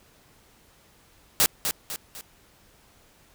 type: noise with echo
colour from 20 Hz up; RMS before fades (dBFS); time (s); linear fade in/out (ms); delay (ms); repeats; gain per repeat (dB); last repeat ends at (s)
white; -19; 1.4-1.46; 0; 250; 3; -7; 2.21
effects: pink hiss -58 dBFS RMS until 3.34 s